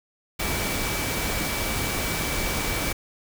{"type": "tone in noise", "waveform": "sine", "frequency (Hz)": 2300, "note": "D7", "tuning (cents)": -37, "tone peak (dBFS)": -34, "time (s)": [0.39, 2.93], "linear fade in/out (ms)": 10, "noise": "pink", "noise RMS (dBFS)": -27, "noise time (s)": [0.39, 2.93], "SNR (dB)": -10, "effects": []}